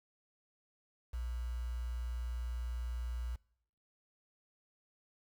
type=tone with quantisation; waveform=sine; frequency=60 Hz; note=B1; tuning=49 cents flat; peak=-36 dBFS; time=1.13-3.36 s; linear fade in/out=10 ms; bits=9; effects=noise-tail reverb RT60 0.7 s tail -24 dB re dry